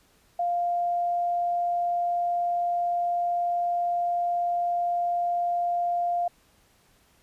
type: tone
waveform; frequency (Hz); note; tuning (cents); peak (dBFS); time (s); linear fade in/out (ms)
sine; 699; F5; +1; -23; 0.39-6.28; 5
effects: pink hiss -62 dBFS RMS until 7.22 s + resampled to 32000 Hz